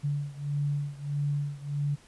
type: beating tone pair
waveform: sine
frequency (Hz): 143.6 / 145.2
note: D3 / D3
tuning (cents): -39 / -19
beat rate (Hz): 1.6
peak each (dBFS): -30 / -32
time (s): 0.03-1.96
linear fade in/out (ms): 20
effects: pink hiss -57 dBFS RMS until 2.07 s + resampled to 24000 Hz